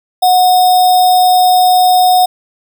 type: tone with sample-and-hold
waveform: sine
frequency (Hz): 731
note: F#5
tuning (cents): -21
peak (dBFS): -5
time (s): 0.22-2.26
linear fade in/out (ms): 10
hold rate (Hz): 4410
effects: none